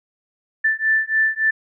sine beating tone pair, 1763 / 1766.5 Hz, A6 / A6, +3 / +6 cents, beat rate 3.5 Hz, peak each -19 dBFS, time 0.64-1.51 s, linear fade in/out 10 ms, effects none

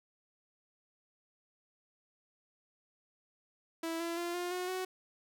sawtooth tone with pitch steps, 329.1 / 337.2 / 345.5 / 353.9 / 362.6 / 371.5 Hz, E4 / E4 / F4 / F4 / F#4 / F#4, -3 / +39 / -19 / +23 / -35 / +7 cents, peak -31 dBFS, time 3.83-4.85 s, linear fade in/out 5 ms, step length 170 ms, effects none

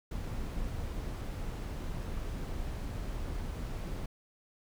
brown noise, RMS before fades -37 dBFS, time 0.11-4.06 s, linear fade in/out 5 ms, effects none

